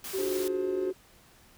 white noise, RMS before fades -39 dBFS, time 0.04-0.48 s, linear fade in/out 2 ms
sine tone with pitch glide, 383.4 to 373.8 Hz, G4 to F#4, -38 to +18 cents, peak -28 dBFS, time 0.13-0.93 s, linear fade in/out 20 ms, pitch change -44 cents, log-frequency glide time 0.24-0.3 s
triangle chord, D half-diminished seventh, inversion none, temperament just, 293.7 / 352.4 / 422.9 / 528.6 Hz, D4 / F4 / Ab4 / C5, 0 / +16 / +31 / +18 cents, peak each -37 dBFS, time 0.18-0.91 s, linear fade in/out 5 ms
effects pink hiss -58 dBFS RMS until 1.57 s

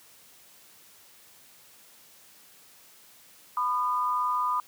sine tone pair together, 998.2 / 1220 Hz, B5 / D#6, +18 / -34 cents, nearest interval minor third, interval 348 cents, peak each -27 dBFS, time 3.57-4.6 s, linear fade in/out 2 ms, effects white hiss -55 dBFS RMS until 4.67 s + high-pass 80 Hz 12 dB/octave

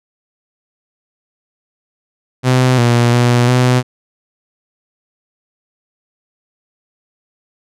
sawtooth tone with pitch steps, 127.7 / 119.6 / 121.6 / 125.5 Hz, C3 / A#2 / B2 / B2, -42 / +45 / -26 / +28 cents, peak -5 dBFS, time 2.43-3.83 s, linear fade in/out 50 ms, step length 350 ms, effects low-pass 9000 Hz 12 dB/octave

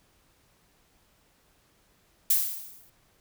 violet noise with exponential decay, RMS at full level -20 dBFS, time 2.3-2.9 s, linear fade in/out 5 ms, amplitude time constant 130 ms, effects pink hiss -65 dBFS RMS until 3.2 s

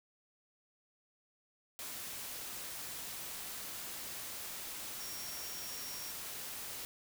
sine tone in noise, 5590 Hz, F8, 1 cent sharp, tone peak -47 dBFS, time 5-6.11 s, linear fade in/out 0 ms, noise white, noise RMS -44 dBFS, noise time 1.79-6.85 s, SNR -6 dB, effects none

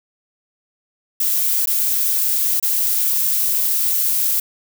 violet noise with dropouts, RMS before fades -18 dBFS, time 1.2-4.4 s, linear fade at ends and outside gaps 5 ms, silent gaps 1.658-1.672 / 2.599-2.626 s, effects none

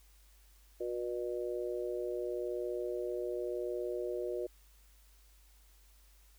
harmonic tone, 120.9 Hz, B2, 36 cents flat, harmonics 3 / 4 / 5, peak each -37 / -39 / -41 dBFS, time 0.8-4.47 s, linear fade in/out 10 ms, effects added 50 Hz sine -60 dBFS peak until 6.38 s + white hiss -67 dBFS RMS until 6.38 s

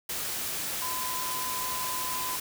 sine tone in noise, 1014 Hz, B5, 45 cents sharp, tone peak -34 dBFS, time 0.82-2.36 s, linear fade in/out 5 ms, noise white, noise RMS -33 dBFS, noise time 0.09-2.4 s, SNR -4 dB, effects none

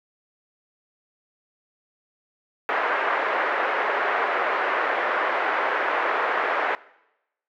white band-pass noise, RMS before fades -24 dBFS, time 2.69-6.75 s, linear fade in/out 0 ms, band 410 to 1800 Hz, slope 24 dB/octave, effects noise-tail reverb RT60 0.9 s tail -21 dB re dry

